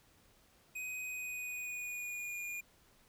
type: tone with pitch glide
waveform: square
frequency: 2508 to 2427 Hz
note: D#7 to D#7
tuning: +13 to -44 cents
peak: -40 dBFS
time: 0.75-2.61 s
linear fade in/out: 10 ms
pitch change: -57 cents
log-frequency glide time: 1.06-2.44 s
effects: pink hiss -67 dBFS RMS until 3.08 s